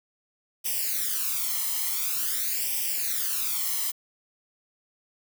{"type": "noise with flanger", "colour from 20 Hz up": "blue", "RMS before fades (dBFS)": -28, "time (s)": [0.64, 3.92], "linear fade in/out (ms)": 20, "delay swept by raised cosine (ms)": [0.36, 0.99], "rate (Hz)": 0.47, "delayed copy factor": 0.9, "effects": []}